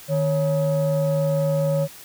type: tone pair together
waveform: sine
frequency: 154.01 / 554.4 Hz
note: D#3 / C#5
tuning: -17 / 0 cents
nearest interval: octave + minor seventh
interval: 2217 cents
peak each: -19 dBFS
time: 0.08-1.88 s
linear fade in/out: 50 ms
effects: tanh soft clip ceiling -15 dBFS + white hiss -43 dBFS RMS until 2.04 s